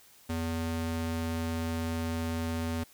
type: ring-modulated tone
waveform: square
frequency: 164.81 Hz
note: E3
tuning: in tune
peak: -28 dBFS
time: 0.29-2.84 s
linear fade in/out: 10 ms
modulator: 78.4 Hz
effects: white hiss -58 dBFS RMS until 2.93 s